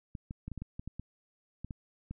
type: clicks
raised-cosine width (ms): 5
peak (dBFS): -27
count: 12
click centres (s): 0.152 / 0.309 / 0.48 / 0.517 / 0.577 / 0.62 / 0.795 / 0.876 / 0.996 / 1.646 / 1.708 / 2.11
effects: none